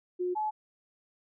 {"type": "tone pair in turn", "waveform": "sine", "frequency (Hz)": [360.1, 856.5], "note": ["F#4", "A5"], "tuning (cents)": [-47, -47], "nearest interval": "octave + minor third", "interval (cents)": 1500, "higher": "second", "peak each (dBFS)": -28, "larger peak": "neither", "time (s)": [[0.19, 0.35], [0.35, 0.51]], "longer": "neither", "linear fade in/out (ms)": 20, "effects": []}